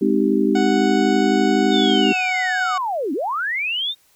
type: chord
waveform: sine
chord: Ab major seventh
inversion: none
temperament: just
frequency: 207.7 / 259.6 / 311.5 / 389.3 Hz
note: Ab3 / C4 / Eb4 / G4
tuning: 0 / -13 / +2 / -12 cents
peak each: -20 dBFS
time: 0.01-2.13 s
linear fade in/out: 10 ms
type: harmonic tone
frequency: 740 Hz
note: F#5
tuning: in tune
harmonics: 1 / 2 / 3 / 4 / 5 / 6 / 7 / 9 / 10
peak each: -23 / -29 / -33 / -35 / -37 / -39 / -40 / -42 / -43 dBFS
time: 0.55-2.78 s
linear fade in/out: 5 ms
type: linear two-way sweep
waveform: sine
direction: down then up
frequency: 3729 to 248.7 to 3729 Hz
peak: -20 dBFS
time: 1.7-3.95 s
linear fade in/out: 50 ms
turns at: 3.13 s
effects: white hiss -58 dBFS RMS until 4.15 s